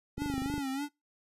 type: tone with vibrato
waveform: square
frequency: 277.2 Hz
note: C#4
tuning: in tune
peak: -33 dBFS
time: 0.17-0.89 s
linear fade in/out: 50 ms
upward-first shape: sine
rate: 3.3 Hz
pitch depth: 88 cents each way
type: click train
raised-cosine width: 3 ms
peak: -24 dBFS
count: 11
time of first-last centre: 0.18-0.58 s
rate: 25 Hz
effects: noise-tail reverb RT60 0.2 s tail -23 dB re dry + resampled to 32000 Hz